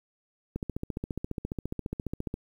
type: click train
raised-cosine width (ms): 3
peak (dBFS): -19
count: 27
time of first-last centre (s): 0.56-2.341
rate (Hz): 14.6
effects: 9-bit